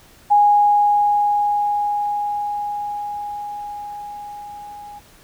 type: tone with level ramp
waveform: sine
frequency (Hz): 825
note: G#5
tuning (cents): -12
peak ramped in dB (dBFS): -9 to -34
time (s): 0.3-5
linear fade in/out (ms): 20
effects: pink hiss -49 dBFS RMS until 5.23 s